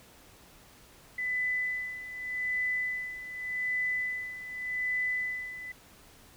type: tone with tremolo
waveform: sine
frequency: 2000 Hz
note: B6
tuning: 21 cents sharp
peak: -27 dBFS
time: 1.18-5.72 s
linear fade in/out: 5 ms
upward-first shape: sine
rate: 0.85 Hz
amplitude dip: 75%
effects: pink hiss -56 dBFS RMS until 6.36 s